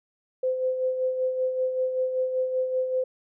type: tone with tremolo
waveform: sine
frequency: 514 Hz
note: C5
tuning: 31 cents flat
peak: -21 dBFS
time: 0.43-3.04 s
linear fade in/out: 5 ms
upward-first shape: sine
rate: 5.2 Hz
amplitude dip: 50%
effects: none